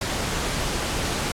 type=noise; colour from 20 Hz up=pink; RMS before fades=-26 dBFS; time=0.01-1.32 s; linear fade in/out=5 ms; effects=low-pass 9000 Hz 12 dB/octave + AAC 64 kbps